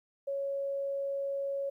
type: tone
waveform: sine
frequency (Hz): 554.4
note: C#5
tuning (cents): 0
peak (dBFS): -31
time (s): 0.27-1.7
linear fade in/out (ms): 10
effects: 12-bit